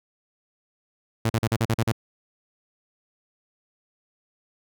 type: tone bursts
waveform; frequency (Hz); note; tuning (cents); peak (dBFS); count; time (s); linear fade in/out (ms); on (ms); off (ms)
sawtooth; 113.4; A#2; -47; -16; 8; 1.25-1.921; 5; 48; 41
effects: none